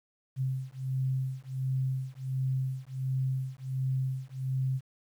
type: beating tone pair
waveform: sine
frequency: 130.81 / 132.21 Hz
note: C3 / C3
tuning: 0 / +18 cents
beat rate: 1.4 Hz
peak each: -32 / -32 dBFS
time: 0.36-4.81 s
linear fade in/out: 50 ms
effects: 10-bit